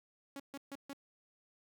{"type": "tone bursts", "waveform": "sawtooth", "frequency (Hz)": 278, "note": "C#4", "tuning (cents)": 5, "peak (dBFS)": -39, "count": 4, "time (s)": [0.36, 0.932], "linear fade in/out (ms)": 2, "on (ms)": 38, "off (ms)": 140, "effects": ["13-bit"]}